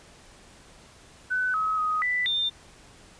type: tone with pitch steps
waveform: sine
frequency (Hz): 1504 / 1278 / 1253 / 1984 / 3603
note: F#6 / D#6 / D#6 / B6 / A7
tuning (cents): +28 / +46 / +12 / +7 / +40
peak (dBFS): -23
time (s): 1.3-2.5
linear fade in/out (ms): 20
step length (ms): 240
effects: pink hiss -52 dBFS RMS until 3.19 s + resampled to 22050 Hz